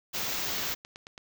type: band-stop noise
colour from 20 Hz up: white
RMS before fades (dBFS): -32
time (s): 0.13-0.75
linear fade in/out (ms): 20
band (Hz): 7000 to 14000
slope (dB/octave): 48
type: click train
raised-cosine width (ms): 0.2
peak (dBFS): -26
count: 7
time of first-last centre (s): 0.52-1.179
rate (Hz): 9.11
effects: none